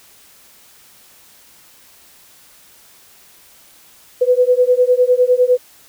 sine beating tone pair, 493.9 / 503.8 Hz, B4 / B4, 0 / +34 cents, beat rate 9.9 Hz, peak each -13 dBFS, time 4.21-5.58 s, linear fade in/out 10 ms, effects white hiss -47 dBFS RMS until 5.88 s

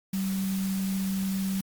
sine tone in noise, 192.3 Hz, G3, 33 cents flat, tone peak -26 dBFS, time 0.13-1.61 s, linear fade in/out 5 ms, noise white, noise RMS -40 dBFS, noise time 0.13-1.61 s, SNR +11 dB, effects Opus 48 kbps

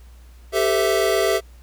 square chord, A minor seventh, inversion third, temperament equal with one note detuned, 392 / 440 / 512.8 / 659.3 Hz, G4 / A4 / C5 / E5, 0 / 0 / -35 / 0 cents, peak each -22 / -24 / -27 / -22 dBFS, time 0.52-1.41 s, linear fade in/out 50 ms, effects added 60 Hz sine -42 dBFS peak until 1.62 s + pink hiss -56 dBFS RMS until 1.62 s

